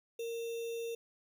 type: tone with sample-and-hold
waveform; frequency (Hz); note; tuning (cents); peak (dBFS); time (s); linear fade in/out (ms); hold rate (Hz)
sine; 463.2; A#4; -11; -36; 0.19-0.95; 5; 3150
effects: none